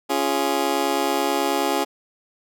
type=chord; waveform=20% pulse; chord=Db major; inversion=none; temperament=just; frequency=277.2 / 346.5 / 415.8 Hz; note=Db4 / F4 / Ab4; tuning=0 / -14 / +2 cents; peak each=-20 dBFS; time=0.09-1.85 s; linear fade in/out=20 ms; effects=none